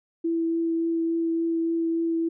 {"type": "tone with vibrato", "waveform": "sine", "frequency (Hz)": 331, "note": "E4", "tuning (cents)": 7, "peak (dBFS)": -22, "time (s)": [0.24, 2.29], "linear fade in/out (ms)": 10, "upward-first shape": "triangle", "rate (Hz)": 3.5, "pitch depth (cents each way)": 11, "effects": []}